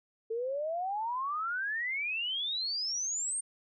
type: exponential sweep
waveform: sine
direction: up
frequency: 440 to 8860 Hz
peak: -31 dBFS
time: 0.3-3.41 s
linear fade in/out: 10 ms
effects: none